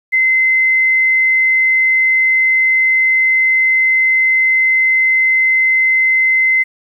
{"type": "tone", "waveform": "sine", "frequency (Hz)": 2060, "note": "C7", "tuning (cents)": -28, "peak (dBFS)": -9, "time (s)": [0.12, 6.64], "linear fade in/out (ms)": 20, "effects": ["8-bit"]}